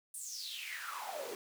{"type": "noise with high-pass filter sweep", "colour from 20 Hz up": "pink", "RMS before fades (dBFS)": -43, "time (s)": [0.14, 1.35], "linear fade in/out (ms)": 2, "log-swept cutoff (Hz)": [9500, 380], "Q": 7.5, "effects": []}